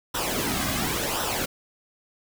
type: noise with flanger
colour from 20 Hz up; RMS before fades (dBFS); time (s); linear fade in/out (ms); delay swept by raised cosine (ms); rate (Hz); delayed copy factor
pink; -27; 0.14-1.46; 10; 0.44 to 2.24; 0.93; -0.65
effects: none